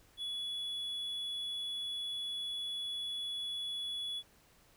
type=tone; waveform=triangle; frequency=3398 Hz; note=G#7; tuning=39 cents sharp; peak=-35 dBFS; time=0.17-4.23 s; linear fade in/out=50 ms; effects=pink hiss -65 dBFS RMS until 4.76 s